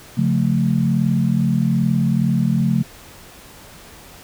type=chord; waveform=sine; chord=Db augmented; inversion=none; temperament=equal with one note detuned; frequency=138.59 / 177.56 / 220 Hz; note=Db3 / F3 / A3; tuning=0 / +29 / 0 cents; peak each=-19 dBFS; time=0.17-2.83 s; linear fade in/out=10 ms; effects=pink hiss -42 dBFS RMS until 4.23 s